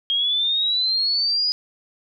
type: exponential sweep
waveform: sine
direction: up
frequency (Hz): 3235 to 4978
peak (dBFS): -18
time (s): 0.1-1.52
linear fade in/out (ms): 0
effects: none